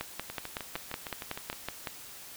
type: two click trains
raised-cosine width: 0.3 ms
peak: -17 / -21 dBFS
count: 11 / 9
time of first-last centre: 0.01-1.872 / 0.3-1.529 s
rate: 5.37 / 6.51 Hz
effects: white hiss -47 dBFS RMS until 2.36 s